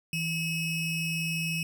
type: ring-modulated tone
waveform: square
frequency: 1363 Hz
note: F6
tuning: 43 cents flat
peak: -26 dBFS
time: 0.13-1.63 s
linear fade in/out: 2 ms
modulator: 1200 Hz
effects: none